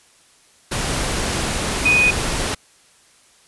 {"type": "tone in noise", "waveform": "sine", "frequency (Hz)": 2489, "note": "D#7", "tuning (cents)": 0, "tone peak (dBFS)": -12, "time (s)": [1.85, 2.11], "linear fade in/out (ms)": 10, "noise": "pink", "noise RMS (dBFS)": -22, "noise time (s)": [0.71, 2.55], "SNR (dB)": 7, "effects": ["white hiss -53 dBFS RMS until 3.47 s", "resampled to 24000 Hz"]}